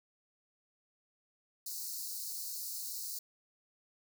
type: high-pass noise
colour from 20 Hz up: white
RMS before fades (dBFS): -41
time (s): 1.66-3.19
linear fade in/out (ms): 5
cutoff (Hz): 4100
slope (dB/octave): 96
effects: none